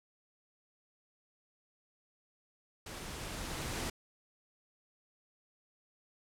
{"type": "noise with level ramp", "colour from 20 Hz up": "pink", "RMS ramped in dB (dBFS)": [-45, -37], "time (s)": [2.86, 3.9], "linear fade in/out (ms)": 5, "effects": ["low-pass 11000 Hz 12 dB/octave"]}